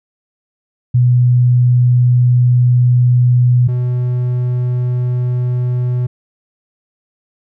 sine / triangle tone pair in turn, 123.47 / 123.99 Hz, B2 / B2, 0 / +7 cents, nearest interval unison, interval 7 cents, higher second, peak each -7 / -11 dBFS, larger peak first, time 0.94-3.68 / 3.68-6.07 s, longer first, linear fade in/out 10 ms, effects none

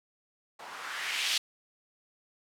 violet noise with low-pass filter sweep, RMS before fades -34 dBFS, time 0.59-1.38 s, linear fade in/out 5 ms, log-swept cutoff 810 to 3600 Hz, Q 1.8, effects none

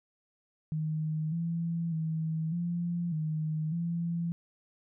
sine tone with pitch steps, 155.9 / 167.6 / 159.7 / 172.5 / 155.8 / 169.4 Hz, D#3 / E3 / D#3 / F3 / D#3 / E3, +4 / +29 / +45 / -21 / +3 / +48 cents, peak -29 dBFS, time 0.72-4.32 s, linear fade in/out 0 ms, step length 600 ms, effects none

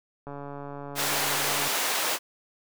click train, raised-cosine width 1 ms, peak -25 dBFS, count 201, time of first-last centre 0.27-1.678 s, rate 142 Hz
pink high-pass noise, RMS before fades -27 dBFS, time 0.95-2.19 s, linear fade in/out 50 ms, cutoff 610 Hz, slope 12 dB/octave
effects none

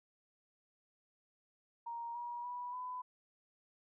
sine tone with pitch steps, 936 / 957.3 / 979.1 / 1001.4 Hz, A#5 / A#5 / B5 / B5, +7 / +46 / -15 / +24 cents, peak -40 dBFS, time 1.86-3.02 s, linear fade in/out 10 ms, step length 290 ms, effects none

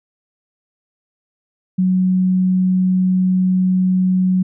sine tone, 185 Hz, F#3, in tune, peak -12 dBFS, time 1.78-4.43 s, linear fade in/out 10 ms, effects none

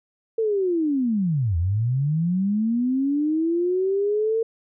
sine linear two-way sweep, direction down then up, 456.6 to 80.4 to 456.6 Hz, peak -19 dBFS, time 0.38-4.43 s, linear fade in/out 5 ms, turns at 1.57 s, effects none

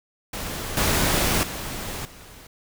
pink noise with level steps, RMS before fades -31 / -21 / -32 / -45 dBFS, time 0.33-2.47 s, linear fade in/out 5 ms, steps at 0.77 / 1.43 / 2.05 s, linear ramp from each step 2 ms, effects none

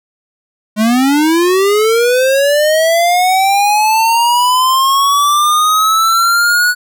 square linear sweep, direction up, 207.7 to 1474 Hz, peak -9 dBFS, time 0.76-6.75 s, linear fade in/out 50 ms, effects none

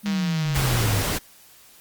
sine exponential sweep, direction down, 210.6 to 96 Hz, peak -21 dBFS, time 0.03-1.04 s, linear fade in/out 50 ms
click train, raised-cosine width 0.2 ms, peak -15 dBFS, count 122, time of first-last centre 0.06-0.826 s, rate 158 Hz
pink noise, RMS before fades -25 dBFS, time 0.54-1.19 s, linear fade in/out 20 ms
effects white hiss -51 dBFS RMS until 1.8 s + Opus 32 kbps

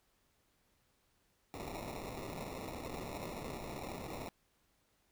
white noise with sample-and-hold, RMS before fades -44 dBFS, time 1.54-4.29 s, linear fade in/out 0 ms, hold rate 1575 Hz, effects pink hiss -75 dBFS RMS until 5.11 s

